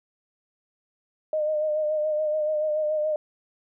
sine tone with vibrato, 612 Hz, D#5, 29 cents flat, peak -22 dBFS, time 1.33-3.16 s, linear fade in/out 2 ms, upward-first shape sine, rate 7 Hz, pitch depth 33 cents each way, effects none

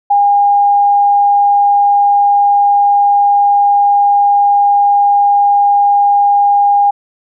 sine tone, 811 Hz, G#5, 41 cents flat, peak -6 dBFS, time 0.1-6.91 s, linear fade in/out 10 ms, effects none

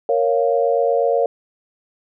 sine chord, Bb minor, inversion none, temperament equal, 466.2 / 554.4 / 698.5 Hz, Bb4 / Db5 / F5, 0 / 0 / 0 cents, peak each -18 / -18 / -21 dBFS, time 0.09-1.26 s, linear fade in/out 2 ms, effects none

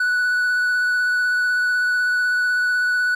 triangle tone with vibrato, 1480 Hz, F#6, in tune, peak -15 dBFS, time 0-3.15 s, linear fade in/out 5 ms, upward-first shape sine, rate 16 Hz, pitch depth 12 cents each way, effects none

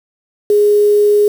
sine tone with quantisation, 414.8 Hz, G#4, 2 cents flat, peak -7 dBFS, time 0.5-1.28 s, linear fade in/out 2 ms, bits 5, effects none

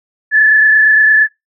sine tone with frequency modulation, 1733 Hz, A6, 27 cents flat, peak -5 dBFS, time 0.31-1.28 s, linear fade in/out 50 ms, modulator 28.7 Hz, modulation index 1.2, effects noise-tail reverb RT60 0.2 s tail -26 dB re dry

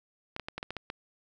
clicks, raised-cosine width 0.3 ms, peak -20 dBFS, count 8, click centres 0.364 / 0.397 / 0.485 / 0.58 / 0.629 / 0.706 / 0.767 / 0.901 s, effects none

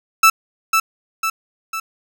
30% pulse tone with echo, 1318.5 Hz, E6, in tune, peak -5 dBFS, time 0.23-0.3 s, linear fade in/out 5 ms, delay 500 ms, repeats 3, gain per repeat -5 dB, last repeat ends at 1.8 s, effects none

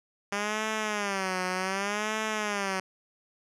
5% pulse tone with vibrato, 200 Hz, G3, 35 cents sharp, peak -17 dBFS, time 0.32-2.8 s, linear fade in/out 5 ms, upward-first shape sine, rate 0.66 Hz, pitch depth 150 cents each way, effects low-pass 8000 Hz 12 dB/octave

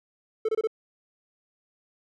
triangle tone bursts, 440 Hz, A4, in tune, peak -20 dBFS, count 4, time 0.45-0.673 s, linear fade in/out 5 ms, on 37 ms, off 25 ms, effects none

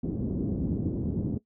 white low-pass noise, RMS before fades -29 dBFS, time 0.03-1.38 s, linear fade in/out 5 ms, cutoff 300 Hz, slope 24 dB/octave, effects noise-tail reverb RT60 0.1 s tail -17 dB re dry + high-pass 60 Hz 12 dB/octave

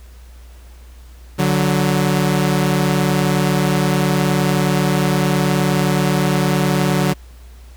sawtooth tone pair together, 146 / 185.19 Hz, D3 / F#3, -10 / +2 cents, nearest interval major third, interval 412 cents, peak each -13 dBFS, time 1.38-7.14 s, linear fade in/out 20 ms, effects added 60 Hz sine -37 dBFS peak until 7.76 s + pink hiss -50 dBFS RMS until 7.76 s

